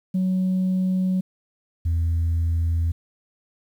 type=tone pair in turn; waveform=sine; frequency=185.9 / 83.05 Hz; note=F#3 / E2; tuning=+8 / +13 cents; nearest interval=octave + major second; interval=1395 cents; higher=first; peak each=-17 dBFS; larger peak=neither; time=0.14-1.21 / 1.85-2.92 s; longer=neither; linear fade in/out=10 ms; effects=tanh soft clip ceiling -17 dBFS + 9-bit